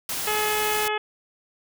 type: noise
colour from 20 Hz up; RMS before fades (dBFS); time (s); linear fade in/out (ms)
white; -29; 0.09-0.88; 2
type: harmonic tone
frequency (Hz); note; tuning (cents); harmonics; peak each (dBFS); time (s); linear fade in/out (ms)
425.1; G#4; +40; 1 / 2 / 3 / 4 / 5 / 6 / 7 / 8; -28 / -28 / -32 / -32 / -34 / -33 / -36 / -38; 0.27-0.98; 5
effects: none